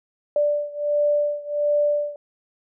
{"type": "beating tone pair", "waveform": "sine", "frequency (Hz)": [587, 588.4], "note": ["D5", "D5"], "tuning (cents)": [-1, 3], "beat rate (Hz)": 1.4, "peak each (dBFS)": [-21, -23], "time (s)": [0.36, 2.16], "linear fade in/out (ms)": 2, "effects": []}